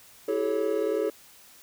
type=chord; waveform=triangle; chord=A dominant seventh; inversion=second; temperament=equal with one note detuned; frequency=329.6 / 392 / 430.9 / 554.4 Hz; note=E4 / G4 / A4 / C#5; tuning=0 / 0 / -36 / 0 cents; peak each=-30 / -29 / -25 / -29 dBFS; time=0.28-1.1 s; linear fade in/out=5 ms; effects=white hiss -53 dBFS RMS until 1.62 s